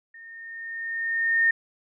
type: tone with level ramp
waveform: sine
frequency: 1830 Hz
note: A#6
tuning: 32 cents flat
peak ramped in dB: -43 to -16 dBFS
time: 0.14-1.51 s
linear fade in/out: 5 ms
effects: none